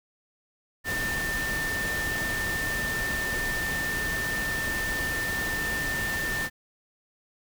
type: tone in noise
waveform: sine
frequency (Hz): 1794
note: A6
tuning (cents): +33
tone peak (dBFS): -28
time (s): 0.84-6.5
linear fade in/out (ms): 50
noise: pink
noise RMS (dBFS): -33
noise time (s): 0.84-6.5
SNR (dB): +2
effects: none